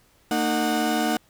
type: tone cluster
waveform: 35% pulse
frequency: 227.8 / 306.6 / 735 Hz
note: A#3 / D#4 / F#5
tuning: -40 / -25 / -12 cents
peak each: -24 dBFS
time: 0.31-1.17 s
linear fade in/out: 2 ms
effects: pink hiss -60 dBFS RMS until 1.29 s